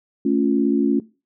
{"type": "chord", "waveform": "sine", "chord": "A augmented", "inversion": "none", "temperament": "equal", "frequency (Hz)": [220, 277.2, 349.2], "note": ["A3", "C#4", "E#4"], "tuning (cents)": [0, 0, 0], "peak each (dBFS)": [-21, -18, -22], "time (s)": [0.25, 1], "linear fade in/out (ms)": 5, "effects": ["noise-tail reverb RT60 0.3 s tail -20 dB re dry"]}